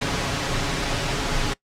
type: noise with comb filter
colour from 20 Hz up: pink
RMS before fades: -24 dBFS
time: 0.01-1.54 s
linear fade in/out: 10 ms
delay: 7.2 ms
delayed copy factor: +0.5
effects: noise-tail reverb RT60 0.1 s tail -22 dB re dry + low-pass 6000 Hz 12 dB/octave